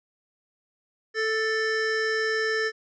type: tone pair together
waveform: square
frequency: 440 / 1766.6 Hz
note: A4 / A6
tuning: 0 / +6 cents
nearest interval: 2 octaves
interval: 2406 cents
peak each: -27 dBFS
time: 1.14-2.72 s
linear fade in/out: 50 ms
effects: resampled to 16000 Hz